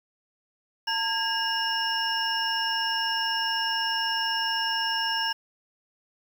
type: tone cluster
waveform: sine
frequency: 904 / 1629 / 2860 / 5360 Hz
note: A5 / G#6 / F7 / E8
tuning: +47 / -34 / +41 / +28 cents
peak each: -30 dBFS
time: 0.87-5.33 s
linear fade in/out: 10 ms
effects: 8-bit